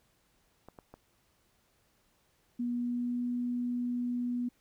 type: clicks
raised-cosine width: 1 ms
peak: -34 dBFS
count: 3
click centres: 0.686 / 0.788 / 0.94 s
type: tone with pitch glide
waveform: sine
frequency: 241.5 to 244 Hz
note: B3 to B3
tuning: -39 to -21 cents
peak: -30 dBFS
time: 2.59-4.49 s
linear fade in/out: 10 ms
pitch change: +18 cents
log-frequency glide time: 2.72-3.24 s
effects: pink hiss -71 dBFS RMS until 4.6 s